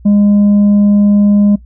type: tone with tanh clipping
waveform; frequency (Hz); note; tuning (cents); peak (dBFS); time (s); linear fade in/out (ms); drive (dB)
sine; 204.7; G#3; -25; -6; 0.05-1.56; 10; 3
effects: noise-tail reverb RT60 0.1 s tail -18 dB re dry + added 60 Hz sine -34 dBFS peak until 1.65 s